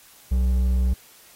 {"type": "tone with hard clipping", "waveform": "sine", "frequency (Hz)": 62.9, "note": "B1", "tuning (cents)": 32, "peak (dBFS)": -19, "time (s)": [0.31, 0.94], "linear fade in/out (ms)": 10, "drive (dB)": 5, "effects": ["white hiss -51 dBFS RMS until 1.35 s", "AAC 48 kbps"]}